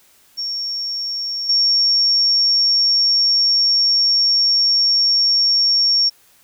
sine tone with level steps, 5510 Hz, F8, 24 cents flat, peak -21 / -12 dBFS, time 0.37-6.1 s, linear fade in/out 20 ms, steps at 1.49 s, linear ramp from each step 5 ms, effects white hiss -53 dBFS RMS until 6.43 s

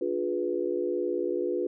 sine chord, D diminished seventh, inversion none, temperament equal with one note detuned, 293.7 / 355.3 / 415.3 / 493.9 Hz, D4 / F4 / Ab4 / Cb5, 0 / +30 / 0 / 0 cents, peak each -35 / -29 / -33 / -32 dBFS, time 0.01-1.67 s, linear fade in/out 5 ms, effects none

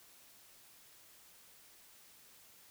silence, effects white hiss -61 dBFS RMS until 2.7 s

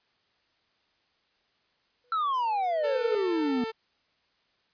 triangle tone with exponential growth, 491 Hz, B4, 10 cents flat, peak -25 dBFS, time 2.04-3.15 s, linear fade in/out 1 ms, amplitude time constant 240 ms
triangle exponential sweep, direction down, 1355 to 238.6 Hz, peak -23 dBFS, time 2.12-3.64 s, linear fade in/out 2 ms
sawtooth tone, 446 Hz, A4, 23 cents sharp, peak -28 dBFS, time 2.83-3.72 s, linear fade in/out 20 ms
effects white hiss -70 dBFS RMS until 4.73 s + resampled to 11025 Hz

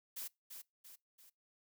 blue noise with echo, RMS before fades -44 dBFS, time 0.16-0.28 s, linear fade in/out 10 ms, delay 340 ms, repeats 3, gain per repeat -6 dB, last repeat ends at 1.3 s, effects noise-tail reverb RT60 0.2 s tail -23 dB re dry

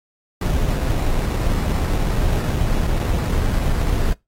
brown noise with sample-and-hold, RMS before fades -19 dBFS, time 0.41-4.13 s, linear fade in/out 5 ms, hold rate 3150 Hz, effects noise-tail reverb RT60 0.2 s tail -22 dB re dry + AAC 48 kbps

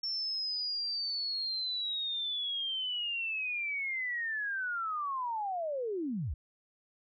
sine linear sweep, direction down, 5430 to 51.9 Hz, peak -32 dBFS, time 0.03-6.34 s, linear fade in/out 5 ms, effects none

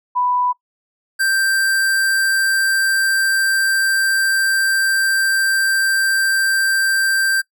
sine / square tone pair in turn, 990 / 1571.5 Hz, B5 / G6, +4 / +4 cents, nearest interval minor sixth, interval 800 cents, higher second, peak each -15 dBFS, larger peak neither, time 0.15-0.53 / 1.19-7.42 s, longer second, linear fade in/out 20 ms, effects noise-tail reverb RT60 0.1 s tail -21 dB re dry

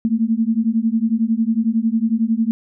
sine beating tone pair, 220 / 231 Hz, A3 / A#3, 0 / -16 cents, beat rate 11 Hz, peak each -18 dBFS, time 0.05-2.51 s, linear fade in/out 0 ms, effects none

